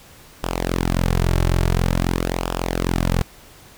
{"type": "tone with flanger", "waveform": "sawtooth", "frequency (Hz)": 43.68, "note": "F1", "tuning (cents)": 1, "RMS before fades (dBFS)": -20, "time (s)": [0.43, 3.22], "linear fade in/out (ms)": 0, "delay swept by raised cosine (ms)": [0.47, 4.17], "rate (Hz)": 0.48, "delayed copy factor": -0.7, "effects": ["pink hiss -46 dBFS RMS until 3.77 s"]}